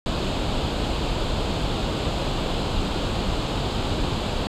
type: noise with comb filter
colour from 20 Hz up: pink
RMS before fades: -24 dBFS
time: 0.06-4.47 s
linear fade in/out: 0 ms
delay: 0.26 ms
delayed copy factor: +0.6
effects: low-pass 4000 Hz 12 dB/octave